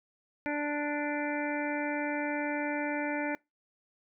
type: harmonic tone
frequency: 293.7 Hz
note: D4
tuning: in tune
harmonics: 1 / 2 / 3 / 5 / 6 / 7 / 8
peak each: -33 / -36 / -38 / -40 / -41 / -41 / -42 dBFS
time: 0.46-3.35 s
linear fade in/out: 0 ms
effects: noise-tail reverb RT60 0.2 s tail -24 dB re dry